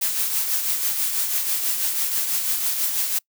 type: noise with tremolo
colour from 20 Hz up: blue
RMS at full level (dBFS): -21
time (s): 0.01-3.19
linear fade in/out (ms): 10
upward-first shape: triangle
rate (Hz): 6.1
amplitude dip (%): 50
effects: noise-tail reverb RT60 0.1 s tail -25 dB re dry